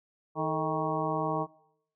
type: harmonic tone with a mistuned harmonic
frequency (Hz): 157.8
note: D#3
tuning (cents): +25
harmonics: 1 / 2 / 3 / 4 / 5 / 6 / 7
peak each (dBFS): -35 / -35 / -35 / -35 / -35 / -35 / -35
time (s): 0.35-1.47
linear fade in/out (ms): 50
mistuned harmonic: 3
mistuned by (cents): -97
effects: noise-tail reverb RT60 0.7 s tail -21 dB re dry